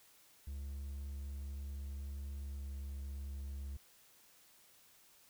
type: tone with pitch glide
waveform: triangle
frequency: 69.7 to 69.1 Hz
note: C#2 to C#2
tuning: +10 to -5 cents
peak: -39 dBFS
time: 0.47-3.77 s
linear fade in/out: 5 ms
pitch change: -15 cents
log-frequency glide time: 2.46-2.6 s
effects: white hiss -65 dBFS RMS until 5.29 s